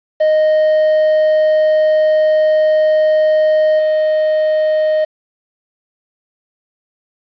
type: tone with level steps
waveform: triangle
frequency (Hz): 620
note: D#5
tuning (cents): -6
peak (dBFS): -7 / -9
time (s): 0.2-5.05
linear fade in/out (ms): 10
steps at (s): 3.79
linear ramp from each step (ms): 2
effects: resampled to 11025 Hz + 7-bit